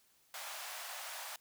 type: high-pass noise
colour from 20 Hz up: pink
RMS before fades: -45 dBFS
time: 0.34-1.36 s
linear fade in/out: 2 ms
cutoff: 620 Hz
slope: 48 dB/octave
effects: white hiss -70 dBFS RMS until 1.4 s

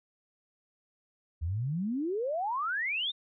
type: exponential sweep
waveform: sine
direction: up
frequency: 75 to 3729 Hz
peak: -29 dBFS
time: 1.41-3.12 s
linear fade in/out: 20 ms
effects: none

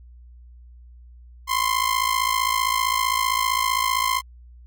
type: ring-modulated tone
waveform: sawtooth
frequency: 1046 Hz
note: C6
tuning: 1 cent flat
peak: -13 dBFS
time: 1.47-4.22 s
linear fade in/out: 50 ms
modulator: 27.7 Hz
effects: added 60 Hz sine -43 dBFS peak until 4.66 s

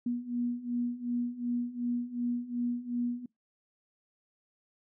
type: beating tone pair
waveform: sine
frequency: 240 / 242.7 Hz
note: B3 / B3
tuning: -49 / -30 cents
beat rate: 2.7 Hz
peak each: -35 / -32 dBFS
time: 0.06-3.26 s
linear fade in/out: 5 ms
effects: noise-tail reverb RT60 0.2 s tail -25 dB re dry

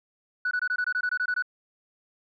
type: tone bursts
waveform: sine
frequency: 1480 Hz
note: F#6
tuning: in tune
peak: -22 dBFS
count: 12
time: 0.45-1.424 s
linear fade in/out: 5 ms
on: 61 ms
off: 22 ms
effects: tanh soft clip ceiling -21 dBFS

